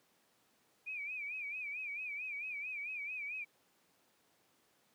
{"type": "tone with vibrato", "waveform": "sine", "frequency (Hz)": 2400, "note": "D7", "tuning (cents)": 37, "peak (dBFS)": -39, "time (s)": [0.86, 3.45], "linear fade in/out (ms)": 20, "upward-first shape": "sine", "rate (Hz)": 4.5, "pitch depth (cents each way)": 110, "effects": ["pink hiss -72 dBFS RMS until 4.94 s", "high-pass 200 Hz 12 dB/octave"]}